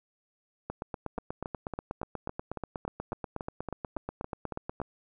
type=two click trains; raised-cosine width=1 ms; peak=-21 / -20 dBFS; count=14 / 35; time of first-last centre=1.18-4.801 / 0.7-4.816 s; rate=3.59 / 8.26 Hz; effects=none